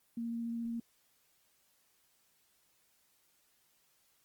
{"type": "tone with vibrato", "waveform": "sine", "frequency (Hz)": 232.4, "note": "A#3", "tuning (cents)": -5, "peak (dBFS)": -35, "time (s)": [0.17, 0.8], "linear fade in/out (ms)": 5, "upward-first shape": "sine", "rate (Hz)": 14, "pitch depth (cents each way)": 9, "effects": ["white hiss -72 dBFS RMS until 4.24 s", "Opus 24 kbps"]}